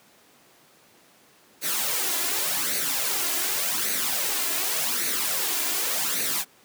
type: noise with flanger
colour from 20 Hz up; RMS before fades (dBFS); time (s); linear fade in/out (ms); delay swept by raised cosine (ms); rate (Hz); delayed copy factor
white; -26; 1.61-6.45; 50; 0.47 to 2.97; 0.87; +0.6
effects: pink hiss -56 dBFS RMS until 6.64 s + high-pass 200 Hz 12 dB/octave